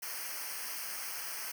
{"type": "noise with comb filter", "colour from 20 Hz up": "white", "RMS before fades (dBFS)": -40, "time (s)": [0.02, 1.52], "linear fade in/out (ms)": 10, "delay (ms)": 0.27, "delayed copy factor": -1, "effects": []}